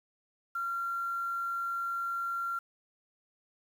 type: tone with quantisation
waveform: sine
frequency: 1375 Hz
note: F6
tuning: 27 cents flat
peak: -31 dBFS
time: 0.55-2.59 s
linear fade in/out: 5 ms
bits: 9
effects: none

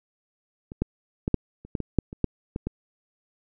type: clicks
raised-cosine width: 3 ms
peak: -25 / -10 / -12 / -6 / -30 / -14 / -17 / -6 / -24 / -8 / -16 / -15 dBFS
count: 12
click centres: 0.719 / 0.82 / 1.279 / 1.343 / 1.65 / 1.752 / 1.803 / 1.987 / 2.129 / 2.243 / 2.561 / 2.67 s
effects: none

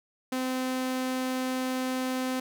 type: tone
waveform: sawtooth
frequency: 257.5 Hz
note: C4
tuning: 28 cents flat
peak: -24 dBFS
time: 0.32-2.4 s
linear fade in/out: 5 ms
effects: none

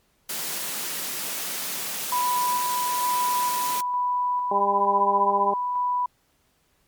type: high-pass noise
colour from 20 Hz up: white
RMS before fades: -30 dBFS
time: 0.29-3.81 s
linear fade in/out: 5 ms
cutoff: 140 Hz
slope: 48 dB/octave
type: tone with tremolo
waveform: sine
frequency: 987.8 Hz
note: B5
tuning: in tune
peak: -21 dBFS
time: 2.12-6.06 s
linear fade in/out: 5 ms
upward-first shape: square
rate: 1.1 Hz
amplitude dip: 25%
type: harmonic tone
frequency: 200.6 Hz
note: G3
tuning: 40 cents sharp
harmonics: 1 / 2 / 3 / 4 / 5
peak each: -35 / -28 / -29 / -25 / -23 dBFS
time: 4.51-5.54 s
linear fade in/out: 5 ms
effects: pink hiss -66 dBFS RMS until 6.87 s + MP3 96 kbps

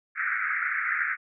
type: band-pass noise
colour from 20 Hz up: pink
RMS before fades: -28 dBFS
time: 0.15-1.17 s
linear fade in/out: 50 ms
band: 1300 to 2200 Hz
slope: 96 dB/octave
effects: none

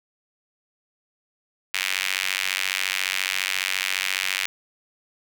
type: tone with high-pass filter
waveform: sawtooth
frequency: 94.5 Hz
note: F#2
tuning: 37 cents sharp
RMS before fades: -26 dBFS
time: 1.74-4.46 s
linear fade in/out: 0 ms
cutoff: 2300 Hz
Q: 2.2
effects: none

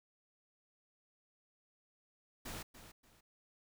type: noise with echo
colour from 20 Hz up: pink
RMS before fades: -45 dBFS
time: 2.45-2.63 s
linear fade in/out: 10 ms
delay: 290 ms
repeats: 2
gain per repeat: -11 dB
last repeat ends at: 3.21 s
effects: none

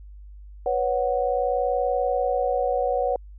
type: chord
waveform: sine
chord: B suspended second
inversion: none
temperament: equal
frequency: 493.9 / 554.4 / 740 Hz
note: B4 / C#5 / F#5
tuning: 0 / 0 / 0 cents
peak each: -25 dBFS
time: 0.66-3.16 s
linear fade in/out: 2 ms
effects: added 50 Hz sine -40 dBFS peak until 3.38 s

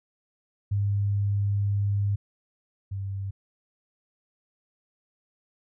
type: tone pair in turn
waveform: sine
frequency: 101 / 97.95 Hz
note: G#2 / G2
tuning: -48 / -1 cents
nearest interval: minor second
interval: 53 cents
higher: first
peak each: -22 / -29 dBFS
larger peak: first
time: 0.71-2.16 / 2.91-3.31 s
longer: first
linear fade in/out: 10 ms
effects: none

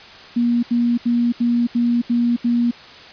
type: tone bursts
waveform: sine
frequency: 238.3 Hz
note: A#3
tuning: 38 cents sharp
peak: -14 dBFS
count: 7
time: 0.36-2.712 s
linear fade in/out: 10 ms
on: 270 ms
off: 77 ms
effects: white hiss -40 dBFS RMS until 3.12 s + resampled to 11025 Hz

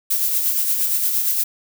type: noise with tremolo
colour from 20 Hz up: violet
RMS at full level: -18 dBFS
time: 0.1-1.44 s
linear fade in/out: 10 ms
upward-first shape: sine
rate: 8.6 Hz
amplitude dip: 40%
effects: none

